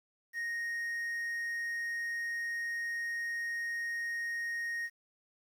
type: tone with quantisation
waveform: triangle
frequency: 1864.7 Hz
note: A#6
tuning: in tune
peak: -32 dBFS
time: 0.33-4.9 s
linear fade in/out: 50 ms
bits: 10
effects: none